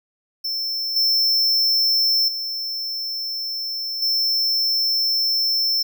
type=tone with level steps; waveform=square; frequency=5340 Hz; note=E8; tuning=22 cents sharp; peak=-23 / -16 / -25 / -18 dBFS; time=0.44-5.83 s; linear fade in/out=10 ms; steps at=0.96 / 2.28 / 4.02 s; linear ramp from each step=5 ms; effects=none